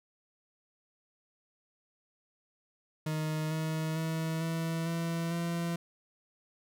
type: tone with pitch steps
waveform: 40% pulse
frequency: 155.56 / 158.28 / 161.05 / 163.86 / 166.73 / 169.64 Hz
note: D#3 / D#3 / E3 / E3 / E3 / E3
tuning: 0 / +30 / -40 / -10 / +20 / +50 cents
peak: -30 dBFS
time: 3.06-5.76 s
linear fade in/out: 5 ms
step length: 450 ms
effects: none